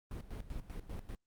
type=noise with tremolo; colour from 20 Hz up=brown; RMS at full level=-41 dBFS; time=0.11-1.15 s; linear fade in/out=2 ms; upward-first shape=square; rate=5.1 Hz; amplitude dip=75%; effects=Opus 32 kbps